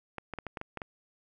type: clicks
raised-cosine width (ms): 0.5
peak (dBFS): -22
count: 8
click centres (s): 0.183 / 0.337 / 0.387 / 0.467 / 0.572 / 0.614 / 0.773 / 0.818
effects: none